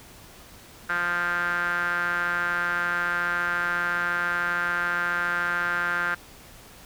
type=tone with band-pass filter; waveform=sawtooth; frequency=174.61 Hz; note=F3; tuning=in tune; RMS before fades=-26 dBFS; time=0.89-6.15 s; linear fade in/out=10 ms; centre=1500 Hz; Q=8.4; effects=pink hiss -48 dBFS RMS until 6.85 s